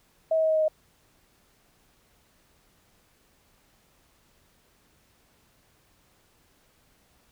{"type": "tone with pitch steps", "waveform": "sine", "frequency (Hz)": [643, 638.9, 634.9, 630.9, 626.9, 622.9], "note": ["E5", "D#5", "D#5", "D#5", "D#5", "D#5"], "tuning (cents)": [-43, 46, 35, 24, 13, 2], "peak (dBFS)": -20, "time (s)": [0.31, 0.682], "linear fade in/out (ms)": 5, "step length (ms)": 62, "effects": ["pink hiss -64 dBFS RMS until 7.31 s"]}